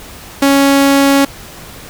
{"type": "tone", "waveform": "sawtooth", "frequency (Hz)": 277.2, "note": "C#4", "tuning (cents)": 0, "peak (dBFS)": -3, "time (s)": [0.42, 1.25], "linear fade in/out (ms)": 5, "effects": ["pink hiss -33 dBFS RMS until 1.89 s"]}